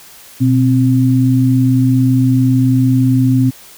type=tone pair together; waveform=sine; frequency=123.47 / 261.3 Hz; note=B2 / C4; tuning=0 / -2 cents; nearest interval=octave + minor second; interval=1298 cents; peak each=-11 dBFS; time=0.4-3.51 s; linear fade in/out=20 ms; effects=white hiss -39 dBFS RMS until 3.77 s